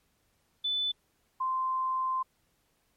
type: tone pair in turn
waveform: sine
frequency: 3500 / 1040.6 Hz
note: A7 / C6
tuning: -10 / -10 cents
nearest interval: octave + major sixth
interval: 2100 cents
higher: first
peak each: -27 dBFS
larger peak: neither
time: 0.64-0.92 / 1.4-2.23 s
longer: second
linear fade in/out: 10 ms
effects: pink hiss -72 dBFS RMS until 2.96 s + MP3 64 kbps